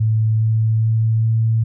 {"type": "tone with pitch steps", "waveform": "sine", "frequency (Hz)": [110, 110.83, 111.66, 112.51], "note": ["A2", "A2", "A2", "A2"], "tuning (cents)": [0, 13, 26, 39], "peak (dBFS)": -13, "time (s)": [0, 1.64], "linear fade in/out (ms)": 10, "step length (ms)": 410, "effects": []}